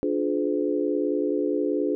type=chord; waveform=sine; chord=D diminished seventh; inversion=none; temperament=just; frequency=293.7 / 352.4 / 422.9 / 507.5 Hz; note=D4 / F4 / Ab4 / Cb5; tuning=0 / +16 / +31 / +47 cents; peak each=-26 / -28 / -27 / -30 dBFS; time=0.03-1.95 s; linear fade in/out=0 ms; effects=none